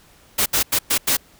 white noise bursts at uneven times, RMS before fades -18 dBFS, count 5, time 0.38-0.46 / 0.53-0.63 / 0.72-0.79 / 0.9-0.98 / 1.07-1.17 s, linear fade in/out 10 ms, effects pink hiss -52 dBFS RMS until 1.39 s

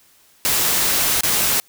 white noise with dropouts, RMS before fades -18 dBFS, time 0.45-1.6 s, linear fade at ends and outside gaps 0 ms, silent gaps 1.208-1.234 s, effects white hiss -54 dBFS RMS until 1.68 s

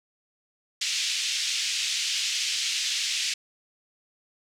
pink band-pass noise, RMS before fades -28 dBFS, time 0.81-3.34 s, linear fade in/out 5 ms, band 2600 to 6900 Hz, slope 24 dB/octave, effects none

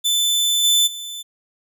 sawtooth tone with level steps, 3520 Hz, A7, in tune, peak -13 / -10 / -26 dBFS, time 0.04-1.23 s, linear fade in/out 20 ms, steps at 0.63 / 0.86 s, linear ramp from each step 20 ms, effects none

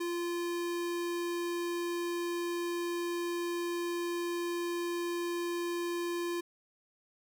square tone, 345.9 Hz, F4, 17 cents flat, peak -33 dBFS, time 0-6.41 s, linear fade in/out 10 ms, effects none

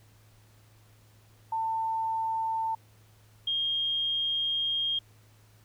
sine tone pair in turn, 895 / 3230 Hz, A5 / G#7, +29 / -49 cents, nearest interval octave + minor seventh, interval 2222 cents, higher second, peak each -27 / -26 dBFS, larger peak second, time 1.52-2.75 / 3.47-4.99 s, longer second, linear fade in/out 5 ms, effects added 107 Hz sine -57 dBFS peak until 5.64 s + pink hiss -63 dBFS RMS until 5.64 s

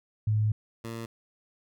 sine / 15% pulse tone pair in turn, 107.2 / 114.58 Hz, A2 / A#2, -45 / -29 cents, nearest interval minor second, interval 116 cents, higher second, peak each -22 / -29 dBFS, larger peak first, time 0.27-0.52 / 0.84-1.06 s, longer first, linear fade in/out 5 ms, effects none

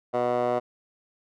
15% pulse tone with band-pass filter, 122.5 Hz, B2, 14 cents flat, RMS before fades -25 dBFS, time 0.13-0.6 s, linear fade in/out 20 ms, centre 710 Hz, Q 6.4, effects none

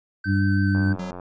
triangle tone with vibrato, 1539 Hz, G6, 32 cents flat, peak -27 dBFS, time 0.24-0.93 s, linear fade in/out 5 ms, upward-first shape sine, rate 6 Hz, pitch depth 9 cents each way
harmonic tone, 98.1 Hz, G2, 2 cents sharp, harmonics 1 / 2 / 3, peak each -20 / -23 / -25 dBFS, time 0.25-0.97 s, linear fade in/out 50 ms
click train, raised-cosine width 1 ms, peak -22 dBFS, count 41, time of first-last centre 0.75-1.198 s, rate 89.3 Hz
square tone, 185 Hz, F#3, in tune, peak -30 dBFS, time 0.99-1.11 s, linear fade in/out 5 ms
effects resampled to 16000 Hz

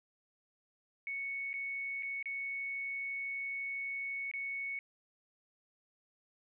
sine tone with dropouts, 2217 Hz, C#7, in tune, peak -36 dBFS, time 1.07-4.79 s, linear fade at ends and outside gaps 1 ms, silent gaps 1.531-1.539 / 2.025-2.031 / 2.227-2.257 / 4.314-4.337 s, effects none

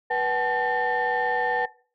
sine tone cluster, 488.6 / 758 / 860 / 1804 Hz, B4 / F#5 / A5 / A6, -19 / +42 / -40 / +43 cents, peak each -27 dBFS, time 0.1-1.66 s, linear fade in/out 10 ms, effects noise-tail reverb RT60 0.4 s tail -19 dB re dry + tanh soft clip ceiling -16 dBFS

